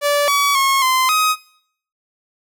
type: tone with pitch steps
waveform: sawtooth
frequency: 579 / 1137 / 1087 / 1035 / 1259 Hz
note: D5 / C#6 / C#6 / C6 / D#6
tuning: -25 / +44 / -34 / -19 / +20 cents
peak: -10 dBFS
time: 0.01-1.36 s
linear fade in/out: 50 ms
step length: 270 ms
effects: noise-tail reverb RT60 0.6 s tail -19 dB re dry